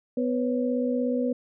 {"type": "tone cluster", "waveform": "sine", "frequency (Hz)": [249.6, 493.3, 550], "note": ["B3", "B4", "C#5"], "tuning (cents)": [19, -2, -14], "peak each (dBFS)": [-25, -28, -32], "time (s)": [0.17, 1.33], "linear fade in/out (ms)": 5, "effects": []}